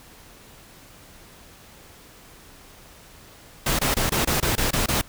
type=noise bursts; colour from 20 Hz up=pink; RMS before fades=-22 dBFS; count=9; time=3.66-5.014 s; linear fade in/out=5 ms; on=130 ms; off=23 ms; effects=pink hiss -48 dBFS RMS until 5.08 s